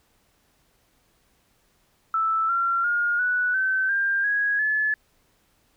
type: tone with pitch steps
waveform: sine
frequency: 1318.5 / 1369.7 / 1423 / 1478.3 / 1535.7 / 1595.4 / 1657.4 / 1721.8 Hz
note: E6 / F6 / F6 / F#6 / G6 / G6 / G#6 / A6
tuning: 0 / -34 / +32 / -2 / -36 / +30 / -4 / -38 cents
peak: -20 dBFS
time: 2.14-4.94 s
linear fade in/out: 2 ms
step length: 350 ms
effects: pink hiss -65 dBFS RMS until 5.76 s